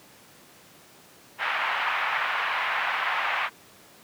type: band-pass noise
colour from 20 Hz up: pink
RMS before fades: -27 dBFS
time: 1.38-3.5 s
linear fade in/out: 50 ms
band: 870 to 2600 Hz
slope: 24 dB/octave
effects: pink hiss -52 dBFS RMS until 4.03 s + high-pass 150 Hz 12 dB/octave